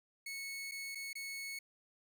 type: tone with dropouts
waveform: sawtooth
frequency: 2203 Hz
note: C#7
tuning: 11 cents flat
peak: -38 dBFS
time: 0.26-1.59 s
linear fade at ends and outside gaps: 5 ms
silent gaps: 0.713-0.718 / 0.949-0.954 / 1.131-1.153 s
effects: none